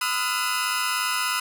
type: tone cluster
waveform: 25% pulse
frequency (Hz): 1007 / 1252 / 1349 / 1452 / 5070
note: B5 / D#6 / E6 / F#6 / D#8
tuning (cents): +33 / +10 / +40 / -33 / +32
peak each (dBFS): -26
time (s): 0.01-1.4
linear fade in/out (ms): 5
effects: none